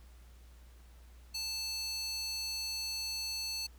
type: tone with high-pass filter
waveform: square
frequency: 880 Hz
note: A5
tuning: in tune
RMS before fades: -38 dBFS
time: 1.34-3.67 s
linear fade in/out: 10 ms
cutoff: 4200 Hz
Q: 2.8
effects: added 60 Hz sine -53 dBFS peak until 3.78 s + pink hiss -65 dBFS RMS until 3.78 s